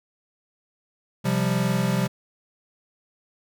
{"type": "chord", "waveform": "square", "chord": "C suspended fourth", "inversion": "none", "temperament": "equal", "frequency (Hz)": [130.81, 174.61, 196], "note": ["C3", "F3", "G3"], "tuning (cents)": [0, 0, 0], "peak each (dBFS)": -26, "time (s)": [1.24, 2.08], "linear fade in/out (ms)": 20, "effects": []}